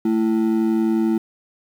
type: ring-modulated tone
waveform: triangle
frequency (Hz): 277.2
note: C#4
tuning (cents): 0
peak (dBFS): -11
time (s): 0.05-1.18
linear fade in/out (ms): 5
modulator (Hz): 55.7
effects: 8-bit